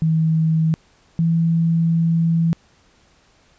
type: tone pair in turn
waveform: sine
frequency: 160.2 / 165.56 Hz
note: E3 / E3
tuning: -49 / +8 cents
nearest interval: minor second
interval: 57 cents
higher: second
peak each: -14 dBFS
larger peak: neither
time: 0.02-0.74 / 1.19-2.53 s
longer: second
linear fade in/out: 0 ms
effects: pink hiss -56 dBFS RMS until 3.58 s + resampled to 16000 Hz